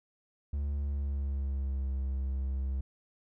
triangle tone with pitch glide, 71.4 to 66.62 Hz, D2 to C2, -48 to +32 cents, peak -28 dBFS, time 0.53-2.81 s, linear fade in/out 5 ms, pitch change -120 cents, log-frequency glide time 0.75-1.91 s, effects none

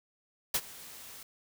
white noise with ADSR envelope, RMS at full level -26 dBFS, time 0.54-1.23 s, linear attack 5 ms, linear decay 56 ms, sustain -22 dB, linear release 3 ms, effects none

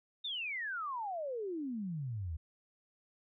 sine exponential sweep, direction down, 3729 to 74.2 Hz, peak -36 dBFS, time 0.24-2.37 s, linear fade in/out 10 ms, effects none

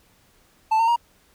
triangle tone with pitch steps, 880 / 911 / 943.2 Hz, A5 / A#5 / A#5, 0 / -40 / +20 cents, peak -14 dBFS, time 0.71-0.962 s, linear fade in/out 10 ms, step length 84 ms, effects pink hiss -59 dBFS RMS until 1.34 s

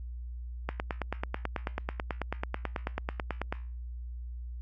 click train, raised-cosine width 0.5 ms, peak -16 dBFS, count 27, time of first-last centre 0.69-3.525 s, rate 9.17 Hz, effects added 60 Hz sine -37 dBFS peak until 4.61 s + Opus 48 kbps

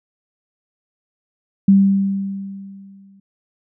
sine tone with exponential decay, 196 Hz, G3, in tune, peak -6 dBFS, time 1.68-3.2 s, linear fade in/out 5 ms, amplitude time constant 330 ms, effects none

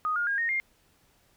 sine tone with pitch steps, 1244.5 / 1421.3 / 1623.3 / 1853.9 / 2117 Hz, D#6 / F6 / G#6 / A#6 / C7, 0 / +30 / -40 / -10 / +20 cents, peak -25 dBFS, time 0.05-0.6 s, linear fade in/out 0 ms, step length 110 ms, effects pink hiss -65 dBFS RMS until 1.36 s

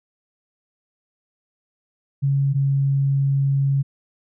sine tone pair in turn, 138.59 / 138.02 Hz, C#3 / C#3, 0 / -7 cents, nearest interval unison, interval 7 cents, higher first, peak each -16 / -16 dBFS, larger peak neither, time 2.22-2.54 / 2.54-3.83 s, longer second, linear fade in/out 20 ms, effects none

